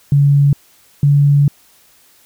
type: tone pair in turn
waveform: sine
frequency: 142 / 143.07 Hz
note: C#3 / D3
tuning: +42 / -45 cents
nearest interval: unison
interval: 13 cents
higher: second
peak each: -7 dBFS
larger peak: neither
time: 0.12-0.53 / 1.03-1.48 s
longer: second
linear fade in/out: 2 ms
effects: white hiss -50 dBFS RMS until 2.25 s